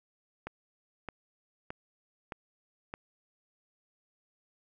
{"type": "click train", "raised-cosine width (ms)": 0.5, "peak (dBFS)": -23, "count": 5, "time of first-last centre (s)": [0.47, 2.939], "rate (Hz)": 1.62, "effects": []}